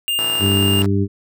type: tone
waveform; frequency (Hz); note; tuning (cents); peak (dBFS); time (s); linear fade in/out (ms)
square; 2808; F7; +9; -18; 0.08-0.82; 0
type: chord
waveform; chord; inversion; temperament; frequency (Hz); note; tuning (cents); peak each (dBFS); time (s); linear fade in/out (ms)
5% pulse; A suspended fourth; none; just; 110 / 146.67 / 165; A2 / D3 / E3; 0 / -2 / +2; -23; 0.19-0.86; 0
type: harmonic tone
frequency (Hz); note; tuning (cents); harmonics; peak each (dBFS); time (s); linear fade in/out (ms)
99; G2; +18; 1 / 2 / 3 / 4; -17 / -20 / -22 / -23; 0.39-1.08; 50
effects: none